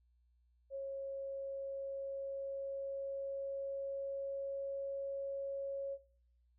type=tone with pitch glide; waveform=sine; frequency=546 to 551.1 Hz; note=C#5 to C#5; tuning=-26 to -10 cents; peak=-38 dBFS; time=0.7-5.98 s; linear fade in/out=50 ms; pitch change=+16 cents; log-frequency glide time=0.93-4.88 s; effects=noise-tail reverb RT60 0.6 s tail -17 dB re dry + added 60 Hz sine -69 dBFS peak until 6.58 s